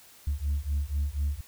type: beating tone pair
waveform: sine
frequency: 70 / 74.1 Hz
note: C#2 / D2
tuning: +18 / +16 cents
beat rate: 4.1 Hz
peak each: -28 dBFS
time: 0.27-1.41 s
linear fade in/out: 5 ms
effects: tanh soft clip ceiling -22 dBFS + white hiss -54 dBFS RMS until 1.47 s